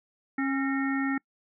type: harmonic tone with a mistuned harmonic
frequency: 272.6 Hz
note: C#4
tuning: 29 cents flat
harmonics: 1 / 3 / 5 / 7 / 8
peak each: -26 / -38 / -36 / -34 / -40 dBFS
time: 0.38-1.18 s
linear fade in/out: 5 ms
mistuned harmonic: 7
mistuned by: -64 cents
effects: noise-tail reverb RT60 0.1 s tail -26 dB re dry